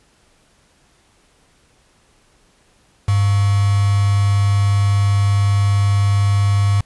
sine tone with quantisation, 100.6 Hz, G2, 45 cents sharp, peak -12 dBFS, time 3.08-6.81 s, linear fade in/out 5 ms, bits 4, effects pink hiss -56 dBFS RMS until 6.85 s + resampled to 24000 Hz

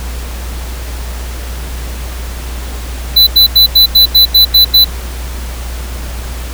square tone bursts, 3996 Hz, B7, 20 cents sharp, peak -3 dBFS, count 9, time 3.16-4.846 s, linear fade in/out 10 ms, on 110 ms, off 87 ms, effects added 60 Hz sine -19 dBFS peak until 6.53 s + pink hiss -28 dBFS RMS until 6.53 s

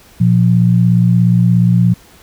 sine tone pair together, 119.1 / 176.09 Hz, A#2 / F3, +38 / +15 cents, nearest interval perfect fifth, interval 677 cents, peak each -10 dBFS, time 0.2-1.94 s, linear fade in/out 10 ms, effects pink hiss -44 dBFS RMS until 2.22 s

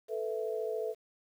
sine chord, A suspended second, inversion none, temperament equal, 440 / 493.9 / 659.3 Hz, A4 / B4 / E5, 0 / 0 / 0 cents, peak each -34 / -38 / -39 dBFS, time 0.08-0.95 s, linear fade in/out 50 ms, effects 10-bit

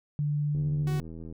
sine tone with pitch glide, 147.2 to 148.14 Hz, D3 to D3, +4 to +15 cents, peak -25 dBFS, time 0.19-1 s, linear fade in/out 0 ms, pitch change +11 cents, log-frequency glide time 0.4-0.79 s
click train, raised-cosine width 3 ms, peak -30 dBFS, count 64, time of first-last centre 0.55-1.325 s, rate 81.3 Hz
sawtooth tone, 372.7 Hz, F#4, 13 cents sharp, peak -33 dBFS, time 0.87-1 s, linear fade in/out 2 ms
effects none

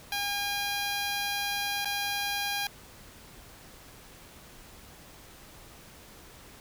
10% pulse tone with dropouts, 810 Hz, G#5, 43 cents flat, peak -21 dBFS, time 0.12-2.67 s, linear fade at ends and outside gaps 2 ms, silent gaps 1.847-1.855 s, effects pink hiss -51 dBFS RMS until 6.6 s

